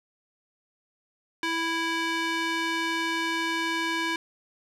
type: tone with band-pass filter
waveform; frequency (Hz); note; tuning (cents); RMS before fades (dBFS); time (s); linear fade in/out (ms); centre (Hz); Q
square; 329.6; E4; 0; -28; 1.43-4.16; 2; 2200; 0.91
effects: none